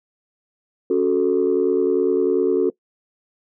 sine chord, F# minor, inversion second, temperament equal, 277.2 / 370 / 440 Hz, C#4 / F#4 / A4, 0 / 0 / 0 cents, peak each -22 / -17 / -18 dBFS, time 0.9-2.7 s, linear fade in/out 5 ms, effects noise-tail reverb RT60 0.1 s tail -21 dB re dry + tanh soft clip ceiling -9 dBFS

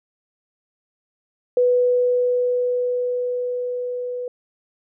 sine tone with level ramp, 493.9 Hz, B4, in tune, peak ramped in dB -13 to -25 dBFS, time 1.57-4.28 s, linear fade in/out 2 ms, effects none

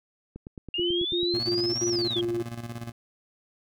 click train, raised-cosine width 3 ms, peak -26 dBFS, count 10, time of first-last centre 0.36-1.34 s, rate 9.18 Hz
sine exponential two-way sweep, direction up then down, 2789 to 5920 to 3196 Hz, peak -27 dBFS, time 0.74-2.21 s, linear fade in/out 2 ms, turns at 1.87 s
sine tone bursts, 349.2 Hz, F4, in tune, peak -25 dBFS, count 5, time 0.78-2.426 s, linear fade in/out 10 ms, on 270 ms, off 74 ms
25% pulse tone with tremolo, 117.3 Hz, A#2, 11 cents sharp, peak -29 dBFS, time 1.34-2.92 s, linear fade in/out 5 ms, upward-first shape square, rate 17 Hz, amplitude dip 65%
effects none

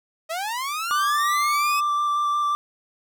sawtooth linear sweep, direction up, 622.3 to 2599 Hz, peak -22 dBFS, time 0.29-1.81 s, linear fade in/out 20 ms
triangle tone with vibrato, 1176 Hz, D6, 2 cents sharp, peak -18 dBFS, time 0.91-2.55 s, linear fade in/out 0 ms, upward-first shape square, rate 5.6 Hz, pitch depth 9 cents each way
effects none

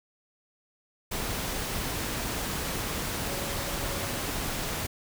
sine tone in noise, 560 Hz, C#5, 18 cents sharp, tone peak -42 dBFS, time 3.27-4.2 s, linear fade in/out 10 ms, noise pink, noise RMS -32 dBFS, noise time 1.11-4.87 s, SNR -13 dB, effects none

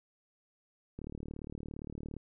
click train, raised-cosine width 3 ms, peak -29 dBFS, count 45, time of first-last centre 0.99-2.166 s, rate 37.4 Hz, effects none

